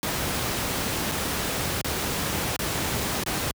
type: noise with dropouts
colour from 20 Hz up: pink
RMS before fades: -27 dBFS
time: 0.03-3.51 s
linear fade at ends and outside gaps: 0 ms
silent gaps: 1.115-1.119 / 1.813-1.845 / 2.563-2.592 / 3.236-3.262 s
effects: high-pass 60 Hz 12 dB/octave